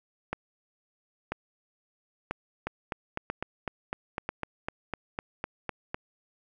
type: two click trains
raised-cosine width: 0.5 ms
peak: -16 / -15 dBFS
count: 14 / 5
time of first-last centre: 2.67-5.945 / 0.33-4.29 s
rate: 3.97 / 1.01 Hz
effects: none